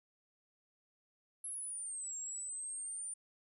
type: linear two-way sweep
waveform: sine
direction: down then up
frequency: 11070 to 7459 to 9230 Hz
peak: -39 dBFS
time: 1.44-3.14 s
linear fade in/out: 5 ms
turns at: 2.15 s
effects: tanh soft clip ceiling -36 dBFS